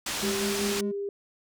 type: low-pass noise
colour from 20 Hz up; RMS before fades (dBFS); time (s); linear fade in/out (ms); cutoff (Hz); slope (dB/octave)
white; -32; 0.06-0.81; 5; 7000; 12
type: tone with tremolo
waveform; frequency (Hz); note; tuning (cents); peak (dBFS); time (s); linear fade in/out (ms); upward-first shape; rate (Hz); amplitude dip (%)
triangle; 206.3; G#3; -11; -26; 0.22-0.92; 10; sine; 5.1; 65
type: tone with pitch glide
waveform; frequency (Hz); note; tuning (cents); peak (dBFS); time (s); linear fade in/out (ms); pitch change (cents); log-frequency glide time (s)
sine; 392 to 401.2; G4 to G4; 0 to +40; -29; 0.23-1.09; 2; +40; 0.34-0.62
effects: none